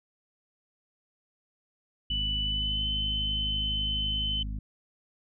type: harmonic tone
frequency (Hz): 51.91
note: G#1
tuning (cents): 0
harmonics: 1 / 2 / 3 / 4 / 5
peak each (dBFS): -32 / -41 / -47 / -44 / -48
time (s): 2.1-4.59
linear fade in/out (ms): 5
type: tone with pitch glide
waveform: sine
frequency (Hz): 2976 to 3049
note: F#7 to G7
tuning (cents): +9 to -49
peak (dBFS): -28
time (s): 2.1-4.43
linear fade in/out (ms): 5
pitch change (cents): +42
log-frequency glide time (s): 2.42-2.87
effects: none